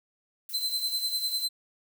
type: noise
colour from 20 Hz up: violet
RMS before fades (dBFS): -40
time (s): 0.49-1.45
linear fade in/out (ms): 2
type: tone with tremolo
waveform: 40% pulse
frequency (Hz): 4069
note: C8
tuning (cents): -49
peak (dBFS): -24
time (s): 0.53-1.49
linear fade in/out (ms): 20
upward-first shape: sine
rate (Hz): 10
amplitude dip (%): 65
effects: none